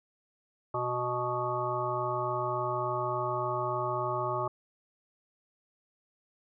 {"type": "harmonic tone", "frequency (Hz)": 123.47, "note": "B2", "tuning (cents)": 0, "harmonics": [1, 3, 5, 7, 9, 10], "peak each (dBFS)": [-38, -36, -35, -36, -34, -38], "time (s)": [0.74, 4.48], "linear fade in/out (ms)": 5, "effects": []}